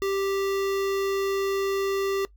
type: tone with notch filter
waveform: square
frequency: 392 Hz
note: G4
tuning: in tune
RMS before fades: -26 dBFS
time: 0.02-2.25 s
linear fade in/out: 0 ms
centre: 9300 Hz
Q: 1.4
effects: noise-tail reverb RT60 0.1 s tail -20 dB re dry + added 50 Hz sine -51 dBFS peak until 2.36 s